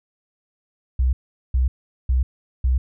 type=tone bursts; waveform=sine; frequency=63.6 Hz; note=C2; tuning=48 cents flat; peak=-15 dBFS; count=4; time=0.99-2.78 s; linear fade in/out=5 ms; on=140 ms; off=410 ms; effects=none